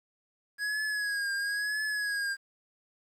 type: tone with vibrato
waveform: square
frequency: 1661.2 Hz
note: G#6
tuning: in tune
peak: -30 dBFS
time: 0.58-2.37 s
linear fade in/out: 50 ms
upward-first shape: triangle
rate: 1 Hz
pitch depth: 65 cents each way
effects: low-pass 10000 Hz 12 dB/octave + 10-bit